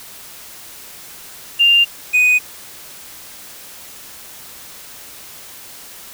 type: tone pair in turn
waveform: sine / triangle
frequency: 2794 / 2489 Hz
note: F7 / D#7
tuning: 0 / 0 cents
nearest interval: major second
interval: 200 cents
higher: first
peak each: -8 dBFS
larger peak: neither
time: 1.59-1.85 / 2.13-2.39 s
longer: neither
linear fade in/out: 20 ms
effects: white hiss -37 dBFS RMS until 6.13 s